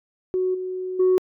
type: tone with level steps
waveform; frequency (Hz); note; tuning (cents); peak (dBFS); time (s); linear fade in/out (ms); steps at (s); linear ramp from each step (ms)
sine; 370; F#4; 0; -19 / -26 / -13; 0.34-1.18; 0; 0.54 / 0.99; 10
effects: tanh soft clip ceiling -12 dBFS